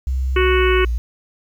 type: tone with pitch glide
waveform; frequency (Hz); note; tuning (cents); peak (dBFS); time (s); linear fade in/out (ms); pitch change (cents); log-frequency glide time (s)
sine; 65.1 to 58.67; C2 to A#1; -8 to +12; -17; 0.07-0.98; 0; -180; 0.52-0.76
type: harmonic tone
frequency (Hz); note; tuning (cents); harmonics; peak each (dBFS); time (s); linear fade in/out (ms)
370; F#4; 0; 1 / 3 / 4 / 5 / 6 / 7 / 8; -15 / -23 / -24 / -27 / -25 / -26 / -28; 0.36-0.85; 5
effects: 8-bit